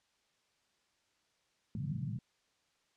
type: band-pass noise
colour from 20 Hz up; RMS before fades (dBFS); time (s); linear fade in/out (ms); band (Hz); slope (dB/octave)
pink; -38; 1.75-2.19; 2; 110 to 200; 48
effects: white hiss -75 dBFS RMS until 2.96 s + low-pass 6000 Hz 12 dB/octave